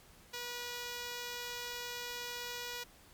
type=tone; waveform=5% pulse; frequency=484.5 Hz; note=B4; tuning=33 cents flat; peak=-28 dBFS; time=0.33-2.84 s; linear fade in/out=10 ms; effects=pink hiss -60 dBFS RMS until 3.13 s + MP3 96 kbps